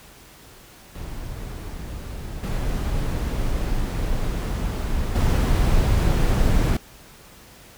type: noise with level steps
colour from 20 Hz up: brown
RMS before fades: -32 / -24 / -18 dBFS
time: 0.95-6.77 s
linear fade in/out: 5 ms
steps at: 2.43 / 5.15 s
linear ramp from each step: 10 ms
effects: pink hiss -47 dBFS RMS until 7.77 s